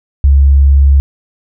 sine tone, 69.3 Hz, C#2, in tune, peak -3 dBFS, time 0.24-1 s, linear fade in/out 0 ms, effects none

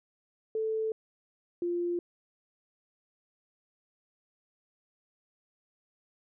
sine tone pair in turn, 440 / 348.2 Hz, A4 / F4, 0 / -5 cents, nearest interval major third, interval 405 cents, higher first, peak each -28 dBFS, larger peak neither, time 0.55-0.92 / 1.62-1.99 s, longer neither, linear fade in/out 2 ms, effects none

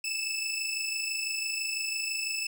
20% pulse tone pair together, 2620 / 2646 Hz, E7 / E7, -11 / +6 cents, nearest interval unison, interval 17 cents, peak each -27 / -31 dBFS, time 0.04-2.47 s, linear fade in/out 5 ms, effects none

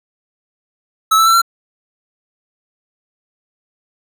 square tone with pitch steps, 1300 / 1320.4 / 1341.2 / 1362.3 Hz, E6 / E6 / E6 / F6, -24 / +2 / +30 / -43 cents, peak -9 dBFS, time 1.11-1.418 s, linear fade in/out 10 ms, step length 77 ms, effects none

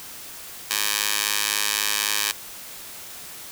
15% pulse tone with high-pass filter, 103.83 Hz, G#2, in tune, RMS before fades -24 dBFS, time 0.7-2.32 s, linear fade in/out 10 ms, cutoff 2400 Hz, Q 0.55, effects white hiss -39 dBFS RMS until 3.51 s

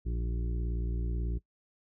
harmonic tone, 58.27 Hz, A#1, in tune, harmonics 1 / 2 / 3 / 5 / 6 / 7, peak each -30 / -40 / -42 / -47 / -47 / -52 dBFS, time 0.05-1.39 s, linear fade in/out 20 ms, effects noise-tail reverb RT60 0.1 s tail -21 dB re dry

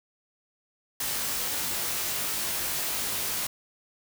white noise with comb filter, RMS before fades -30 dBFS, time 1-3.47 s, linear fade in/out 5 ms, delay 20 ms, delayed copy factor +0.8, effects none

